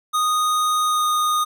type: tone with pitch glide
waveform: square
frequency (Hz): 1240 to 1232.1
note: D#6 to D#6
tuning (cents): -6 to -17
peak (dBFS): -18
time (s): 0.13-1.45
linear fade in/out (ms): 20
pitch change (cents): -11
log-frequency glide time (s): 0.85-1.04
effects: none